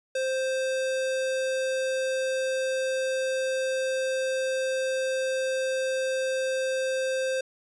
square tone, 524 Hz, C5, 2 cents sharp, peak -26 dBFS, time 0.15-7.41 s, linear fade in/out 5 ms, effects resampled to 22050 Hz

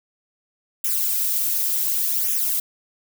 violet noise with flanger, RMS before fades -22 dBFS, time 0.84-2.6 s, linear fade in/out 5 ms, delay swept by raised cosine 0.22 to 3.82 ms, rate 0.68 Hz, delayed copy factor -0.65, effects none

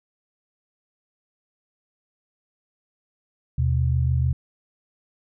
sine tone pair together, 79.59 / 126.2 Hz, D#2 / B2, +40 / +38 cents, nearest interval minor sixth, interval 798 cents, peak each -21 dBFS, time 3.58-4.33 s, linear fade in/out 5 ms, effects none

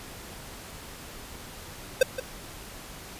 square tone with echo, 519 Hz, C5, 14 cents flat, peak -15 dBFS, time 2.01-2.03 s, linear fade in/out 5 ms, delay 170 ms, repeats 1, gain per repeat -13 dB, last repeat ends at 2.2 s, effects pink hiss -43 dBFS RMS until 3.19 s + resampled to 32000 Hz

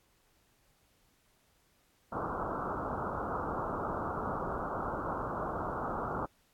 white low-pass noise, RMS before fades -36 dBFS, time 2.12-6.26 s, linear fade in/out 5 ms, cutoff 1400 Hz, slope 96 dB/octave, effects pink hiss -70 dBFS RMS until 6.53 s + AAC 64 kbps

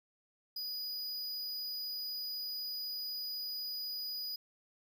square tone, 4934 Hz, D#8, 15 cents flat, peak -38 dBFS, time 0.56-4.36 s, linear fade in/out 5 ms, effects none

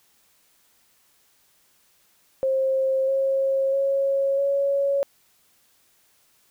sine tone with pitch steps, 531 / 539.7 / 548.5 / 557.4 Hz, C5 / C#5 / C#5 / C#5, +25 / -46 / -18 / +9 cents, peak -19 dBFS, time 2.43-5.03 s, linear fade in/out 0 ms, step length 650 ms, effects white hiss -62 dBFS RMS until 6.5 s

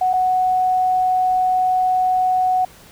sine tone with dropouts, 740 Hz, F#5, in tune, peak -14 dBFS, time 0.01-2.65 s, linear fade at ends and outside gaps 5 ms, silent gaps 0.132-0.136 s, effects pink hiss -45 dBFS RMS until 2.91 s

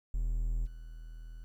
triangle tone with level steps, 40.48 Hz, E1, 31 cents flat, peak -27 / -41 dBFS, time 0.14-1.44 s, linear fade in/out 0 ms, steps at 0.65 s, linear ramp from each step 20 ms, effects 11-bit

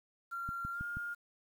sine tone with pitch glide, 1379 to 1413.7 Hz, F6 to F6, -22 to +21 cents, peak -37 dBFS, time 0.31-1.15 s, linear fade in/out 20 ms, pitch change +43 cents, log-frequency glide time 0.72-0.81 s
click train, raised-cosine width 5 ms, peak -30 dBFS, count 4, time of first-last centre 0.49-0.97 s, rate 6.25 Hz
effects 10-bit

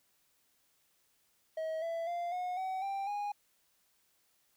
triangle tone with pitch steps, 638 / 665.5 / 694.1 / 724 / 755.2 / 787.7 / 821.7 Hz, D#5 / E5 / F5 / F#5 / F#5 / G5 / G#5, +43 / +16 / -11 / -38 / +35 / +8 / -19 cents, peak -32 dBFS, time 1.57-3.32 s, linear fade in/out 5 ms, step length 250 ms, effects white hiss -73 dBFS RMS until 4.56 s

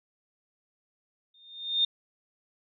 sine tone with exponential growth, 3644 Hz, A#7, 40 cents flat, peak -19 dBFS, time 1.34-1.85 s, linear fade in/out 5 ms, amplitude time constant 110 ms, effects none

